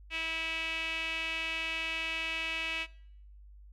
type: tone with band-pass filter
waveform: sawtooth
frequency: 325 Hz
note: E4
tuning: 24 cents flat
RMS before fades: -35 dBFS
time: 0.1-2.87 s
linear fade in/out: 50 ms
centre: 2600 Hz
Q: 5.8
effects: noise-tail reverb RT60 0.7 s tail -22 dB re dry + added 50 Hz sine -50 dBFS peak until 3.72 s